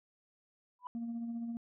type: tone with exponential growth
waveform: sine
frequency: 990 Hz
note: B5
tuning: 4 cents sharp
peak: -35 dBFS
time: 0.79-0.87 s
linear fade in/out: 1 ms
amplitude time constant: 16 ms
type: tone with tremolo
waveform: sine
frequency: 233.1 Hz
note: A#3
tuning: in tune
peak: -33 dBFS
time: 0.95-1.57 s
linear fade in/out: 0 ms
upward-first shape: sine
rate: 15 Hz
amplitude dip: 40%
effects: tanh soft clip ceiling -34 dBFS